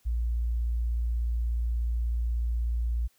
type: tone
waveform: sine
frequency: 58.27 Hz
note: A#1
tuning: in tune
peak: -25 dBFS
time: 0.05-3.08 s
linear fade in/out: 20 ms
effects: white hiss -67 dBFS RMS until 3.18 s